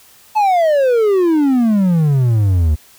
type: exponential sweep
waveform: triangle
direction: down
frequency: 880 to 73.2 Hz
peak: -8 dBFS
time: 0.35-2.76 s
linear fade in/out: 20 ms
effects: white hiss -46 dBFS RMS until 2.98 s